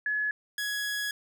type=tone pair in turn; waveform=sine / sawtooth; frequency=1700 / 1673.7 Hz; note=G#6 / G#6; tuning=+40 / +13 cents; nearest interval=unison; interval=27 cents; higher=first; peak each=-26 dBFS; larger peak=neither; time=0.06-0.31 / 0.58-1.11 s; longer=second; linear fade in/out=2 ms; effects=none